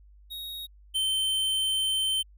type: tone pair in turn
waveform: square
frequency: 3764 / 3097 Hz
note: A#7 / G7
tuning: +16 / -22 cents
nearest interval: minor third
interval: 338 cents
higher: first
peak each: -36 / -25 dBFS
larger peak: second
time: 0.3-0.67 / 0.94-2.23 s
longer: second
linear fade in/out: 20 ms
effects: added 50 Hz sine -51 dBFS peak until 2.37 s